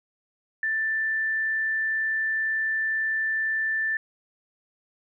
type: tone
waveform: sine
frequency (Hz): 1769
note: A6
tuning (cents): +9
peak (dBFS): -23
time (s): 0.63-3.97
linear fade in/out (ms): 2
effects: none